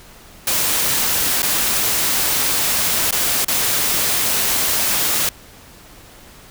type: noise with dropouts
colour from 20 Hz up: white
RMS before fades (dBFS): -18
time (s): 0.47-5.29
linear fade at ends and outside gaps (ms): 2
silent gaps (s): 1.421-1.429 / 3.109-3.125 / 3.447-3.482
effects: pink hiss -43 dBFS RMS until 6.5 s